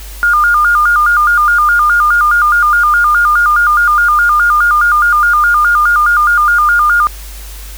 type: tone with vibrato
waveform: sine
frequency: 1310 Hz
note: E6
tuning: 11 cents flat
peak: -6 dBFS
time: 0.23-7.07 s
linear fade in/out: 0 ms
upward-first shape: square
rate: 4.8 Hz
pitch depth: 140 cents each way
effects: added 50 Hz sine -26 dBFS peak until 7.77 s + white hiss -33 dBFS RMS until 7.77 s